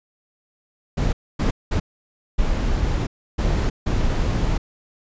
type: noise bursts at uneven times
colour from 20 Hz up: brown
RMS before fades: -20 dBFS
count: 6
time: 0.97-1.13 / 1.39-1.51 / 1.71-1.8 / 2.38-3.07 / 3.38-3.7 / 3.86-4.58 s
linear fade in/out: 10 ms
effects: resampled to 16000 Hz